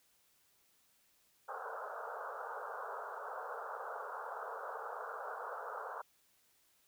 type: band-pass noise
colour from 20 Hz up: white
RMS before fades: -44 dBFS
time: 1.48-6.02 s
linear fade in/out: 10 ms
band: 430 to 1500 Hz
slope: 96 dB/octave
effects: white hiss -72 dBFS RMS until 6.87 s

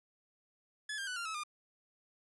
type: tone with pitch steps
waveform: sawtooth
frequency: 1710 / 1595.5 / 1488.6 / 1389 / 1295.9 / 1209.2 Hz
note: A6 / G6 / F#6 / F6 / E6 / D#6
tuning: -50 / +30 / +10 / -10 / -30 / -50 cents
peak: -34 dBFS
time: 0.89-1.436 s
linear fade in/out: 5 ms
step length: 91 ms
effects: resampled to 24000 Hz

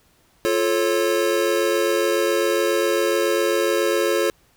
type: chord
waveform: square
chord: F augmented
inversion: none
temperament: just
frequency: 349.2 / 436.5 / 545.7 Hz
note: F4 / A4 / C#5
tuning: 0 / -14 / -27 cents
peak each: -23 dBFS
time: 0.45-4.3 s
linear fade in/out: 0 ms
effects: pink hiss -59 dBFS RMS until 4.56 s

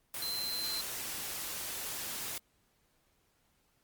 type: tone in noise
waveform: sine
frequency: 4100 Hz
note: C8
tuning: 36 cents flat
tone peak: -35 dBFS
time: 0.22-0.81 s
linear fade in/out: 2 ms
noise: white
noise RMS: -39 dBFS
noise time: 0.14-2.38 s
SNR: +1 dB
effects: pink hiss -73 dBFS RMS until 3.83 s + Opus 32 kbps

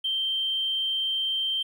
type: tone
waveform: triangle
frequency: 3136 Hz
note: G7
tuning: in tune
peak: -21 dBFS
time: 0.04-1.63 s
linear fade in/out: 10 ms
effects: tanh soft clip ceiling -22 dBFS

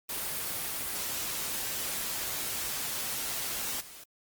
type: noise with level steps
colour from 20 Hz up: white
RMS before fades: -34 / -48 dBFS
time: 0.09-4.04 s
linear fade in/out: 5 ms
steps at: 3.8 s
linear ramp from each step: 10 ms
effects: Opus 24 kbps

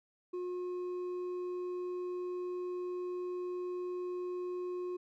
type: tone with hard clipping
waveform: sine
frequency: 359.7 Hz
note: F#4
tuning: 49 cents flat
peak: -37 dBFS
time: 0.33-4.97 s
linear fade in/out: 10 ms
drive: 4 dB
effects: none

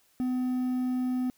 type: tone with quantisation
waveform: triangle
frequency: 252.8 Hz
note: B3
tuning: 41 cents sharp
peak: -24 dBFS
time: 0.2-1.3 s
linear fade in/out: 0 ms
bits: 9
effects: white hiss -66 dBFS RMS until 1.37 s

